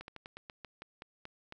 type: slowing click train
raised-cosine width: 0.3 ms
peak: -29 dBFS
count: 11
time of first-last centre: 0.01-1.524 s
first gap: 71 ms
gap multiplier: 1.16
effects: none